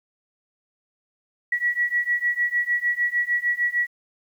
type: beating tone pair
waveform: sine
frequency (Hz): 1929 / 1935.6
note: B6 / B6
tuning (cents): -41 / -35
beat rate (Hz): 6.6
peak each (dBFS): -24 / -23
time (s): 1.52-3.87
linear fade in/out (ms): 5
effects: 9-bit